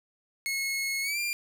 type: tone with pitch glide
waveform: sawtooth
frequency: 2177 to 2388 Hz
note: C#7 to D7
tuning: -32 to +28 cents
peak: -25 dBFS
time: 0.46-1.33 s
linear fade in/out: 0 ms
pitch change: +160 cents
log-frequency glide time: 1.02-1.19 s
effects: none